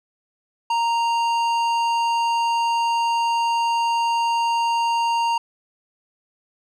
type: tone with tanh clipping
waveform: triangle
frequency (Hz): 930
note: A#5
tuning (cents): -4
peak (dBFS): -20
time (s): 0.7-5.38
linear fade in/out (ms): 5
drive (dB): 17
effects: none